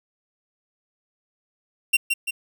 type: tone with echo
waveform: 45% pulse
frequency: 2756 Hz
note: F7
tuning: 24 cents flat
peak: -14 dBFS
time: 1.93-1.97 s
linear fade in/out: 10 ms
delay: 170 ms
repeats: 2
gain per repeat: -5 dB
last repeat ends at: 2.31 s
effects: none